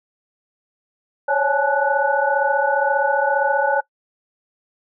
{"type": "tone cluster", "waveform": "sine", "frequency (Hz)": [545, 567, 837, 872, 1478], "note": ["C#5", "C#5", "G#5", "A5", "F#6"], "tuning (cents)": [-29, 39, 13, -16, -2], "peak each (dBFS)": -22, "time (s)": [1.28, 3.81], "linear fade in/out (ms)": 10, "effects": ["noise-tail reverb RT60 0.1 s tail -21 dB re dry"]}